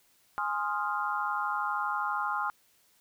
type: chord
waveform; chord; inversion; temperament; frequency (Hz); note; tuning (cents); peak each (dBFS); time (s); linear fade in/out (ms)
sine; F minor seventh; first; equal; 830.6 / 1046.5 / 1244.5 / 1396.9; Ab5 / C6 / Eb6 / F6; 0 / 0 / 0 / 0; -34; 0.38-2.5; 0
effects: white hiss -66 dBFS RMS until 3 s